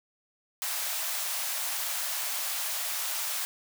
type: high-pass noise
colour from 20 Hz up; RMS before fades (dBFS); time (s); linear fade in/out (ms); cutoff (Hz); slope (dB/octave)
white; -32; 0.62-3.45; 0; 590; 48
effects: none